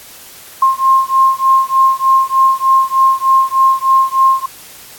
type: beating tone pair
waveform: sine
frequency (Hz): 1062 / 1065.3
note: C6 / C6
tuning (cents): +25 / +31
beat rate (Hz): 3.3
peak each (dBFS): -11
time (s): 0.62-4.46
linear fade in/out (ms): 5
effects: white hiss -36 dBFS RMS until 4.98 s + AAC 64 kbps